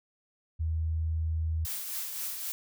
sine tone, 80.2 Hz, E2, 47 cents flat, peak -27 dBFS, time 0.59-1.66 s, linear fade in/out 20 ms
blue noise with tremolo, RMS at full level -34 dBFS, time 1.65-2.52 s, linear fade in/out 0 ms, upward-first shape triangle, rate 3.8 Hz, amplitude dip 45%
effects none

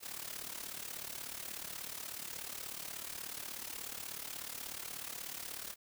white noise with amplitude modulation, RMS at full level -41 dBFS, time 0-5.76 s, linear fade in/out 50 ms, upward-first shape sine, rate 36.5 Hz, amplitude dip 75%, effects none

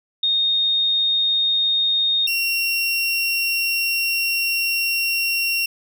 sine / 30% pulse tone pair in turn, 3697 / 2741 Hz, A#7 / F7, -15 / -33 cents, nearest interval perfect fourth, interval 518 cents, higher first, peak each -16 dBFS, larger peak neither, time 0.23-2.27 / 2.27-5.66 s, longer second, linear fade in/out 5 ms, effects none

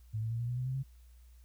sine tone with pitch steps, 108.9 / 112.22 / 115.64 / 119.17 / 122.8 / 126.55 / 130.41 / 134.38 Hz, A2 / A2 / A#2 / A#2 / B2 / B2 / C3 / C3, -17 / +35 / -13 / +39 / -9 / +43 / -5 / +47 cents, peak -32 dBFS, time 0.13-0.834 s, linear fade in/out 20 ms, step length 88 ms, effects added 60 Hz sine -54 dBFS peak until 1.44 s + white hiss -71 dBFS RMS until 1.44 s

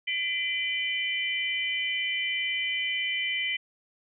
sine tone cluster, 2023 / 2361 / 3039 Hz, B6 / D7 / F#7, +41 / +9 / +46 cents, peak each -31 dBFS, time 0.07-3.57 s, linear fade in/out 10 ms, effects none

